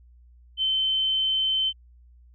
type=tone; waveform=sine; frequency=3080 Hz; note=G7; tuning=31 cents flat; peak=-21 dBFS; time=0.57-1.73 s; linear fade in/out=50 ms; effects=added 60 Hz sine -50 dBFS peak until 2.34 s